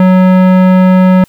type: tone with tanh clipping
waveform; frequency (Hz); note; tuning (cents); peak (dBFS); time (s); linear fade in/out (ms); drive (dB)
sine; 185.2; F#3; +2; -5; 0-1.24; 2; 18
effects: white hiss -48 dBFS RMS until 1.28 s